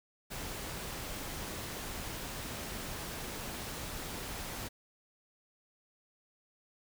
pink noise, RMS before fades -41 dBFS, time 0.3-4.69 s, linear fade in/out 20 ms, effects none

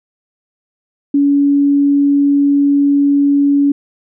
sine tone, 283.3 Hz, C#4, 38 cents sharp, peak -8 dBFS, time 1.14-3.72 s, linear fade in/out 5 ms, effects none

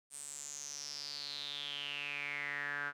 sawtooth tone with band-pass filter sweep, 144.1 Hz, D3, 33 cents flat, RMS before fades -42 dBFS, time 0.1-2.93 s, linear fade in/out 50 ms, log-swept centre 8900 to 1500 Hz, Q 8.2, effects none

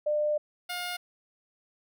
sine / 10% pulse tone pair in turn, 599 / 712.3 Hz, D5 / F5, +34 / +34 cents, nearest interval minor third, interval 300 cents, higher second, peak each -24 dBFS, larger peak neither, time 0.06-0.38 / 0.69-0.97 s, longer first, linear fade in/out 10 ms, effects none

